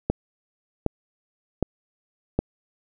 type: click train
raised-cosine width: 2 ms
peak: -7 dBFS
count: 4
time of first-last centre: 0.1-2.39 s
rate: 1.31 Hz
effects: none